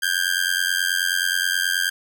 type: tone with amplitude modulation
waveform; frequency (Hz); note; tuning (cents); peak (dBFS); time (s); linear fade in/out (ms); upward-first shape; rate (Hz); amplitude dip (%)
sawtooth; 1593; G6; +27; -12; 0.02-1.9; 10; sine; 89.4; 95
effects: none